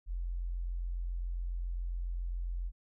sine tone, 43.65 Hz, F1, in tune, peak -33 dBFS, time 0.06-2.72 s, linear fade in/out 50 ms, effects none

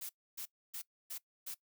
blue noise bursts, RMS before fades -43 dBFS, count 5, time 0.01-1.545 s, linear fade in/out 10 ms, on 83 ms, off 280 ms, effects noise-tail reverb RT60 0.1 s tail -20 dB re dry

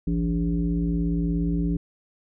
sine tone with frequency modulation, 170 Hz, F3, 46 cents flat, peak -21 dBFS, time 0.07-1.77 s, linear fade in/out 5 ms, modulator 119 Hz, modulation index 1.1, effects none

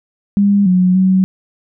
sine tone with pitch steps, 201.4 / 182.7 / 187.9 Hz, G3 / F#3 / F#3, +47 / -22 / +27 cents, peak -8 dBFS, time 0.37-1.24 s, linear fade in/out 0 ms, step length 290 ms, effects none

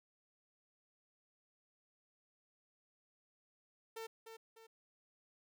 sawtooth tone with echo, 450.3 Hz, A4, 40 cents sharp, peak -40 dBFS, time 3.96-4.07 s, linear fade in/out 10 ms, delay 300 ms, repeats 2, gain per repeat -7 dB, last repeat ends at 4.67 s, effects none

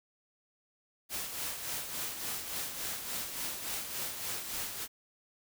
white noise with tremolo, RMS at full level -36 dBFS, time 1.09-4.88 s, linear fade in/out 50 ms, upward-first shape sine, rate 3.5 Hz, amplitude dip 50%, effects none

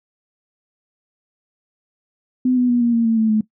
sine tone with pitch steps, 253.6 / 247.8 / 242.1 / 236.6 / 231.2 / 225.9 / 220.8 / 215.7 Hz, B3 / B3 / B3 / A#3 / A#3 / A3 / A3 / A3, +46 / +6 / -34 / +26 / -14 / +46 / +6 / -34 cents, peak -13 dBFS, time 2.45-3.41 s, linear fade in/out 5 ms, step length 120 ms, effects noise-tail reverb RT60 0.1 s tail -18 dB re dry

